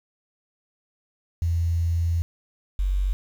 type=tone pair in turn; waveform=sine; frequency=84.3 / 47.31 Hz; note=E2 / F#1; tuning=+39 / +39 cents; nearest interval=minor seventh; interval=1000 cents; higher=first; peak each=-20 dBFS; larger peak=neither; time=1.42-2.22 / 2.79-3.13 s; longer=first; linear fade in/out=0 ms; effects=8-bit